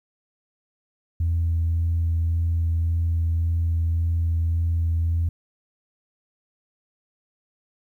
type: tone with vibrato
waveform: sine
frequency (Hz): 83.3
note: E2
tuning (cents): +19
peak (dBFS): -18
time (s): 1.2-5.29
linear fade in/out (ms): 5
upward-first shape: sine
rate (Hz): 1.8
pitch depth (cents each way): 11
effects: tanh soft clip ceiling -16 dBFS + 10-bit